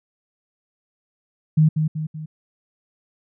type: tone with echo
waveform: sine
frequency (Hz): 155.56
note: D#3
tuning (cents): 0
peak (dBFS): -11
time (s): 1.57-1.69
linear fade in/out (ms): 10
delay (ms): 190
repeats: 3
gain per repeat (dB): -6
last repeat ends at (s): 2.26
effects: none